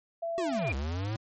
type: tone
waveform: sine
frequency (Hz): 670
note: E5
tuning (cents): +28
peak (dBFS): -30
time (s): 0.22-0.7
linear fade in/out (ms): 10
type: linear two-way sweep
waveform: square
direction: down then up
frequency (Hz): 382.8 to 64.7 to 113.2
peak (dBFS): -31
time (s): 0.38-1.16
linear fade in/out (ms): 0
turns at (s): 0.75
type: tone with exponential growth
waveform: sine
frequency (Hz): 2403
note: D7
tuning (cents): +39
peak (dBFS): -28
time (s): 0.45-0.72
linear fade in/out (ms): 2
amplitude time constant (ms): 57
effects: MP3 32 kbps